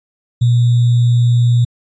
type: tone with sample-and-hold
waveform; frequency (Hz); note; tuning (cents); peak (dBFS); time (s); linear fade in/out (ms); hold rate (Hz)
sine; 120; B2; -49; -8; 0.41-1.65; 10; 3675
effects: resampled to 16000 Hz